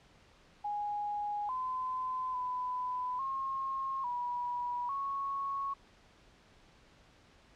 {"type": "tone with pitch steps", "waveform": "sine", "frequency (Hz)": [827, 1022, 1001, 1075, 973, 1104], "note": ["G#5", "C6", "B5", "C6", "B5", "C#6"], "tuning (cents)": [-8, -41, 23, 47, -26, -7], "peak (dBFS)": -33, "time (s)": [0.64, 5.74], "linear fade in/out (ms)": 10, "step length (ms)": 850, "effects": ["pink hiss -62 dBFS RMS until 7.55 s", "low-pass 5000 Hz 12 dB/octave"]}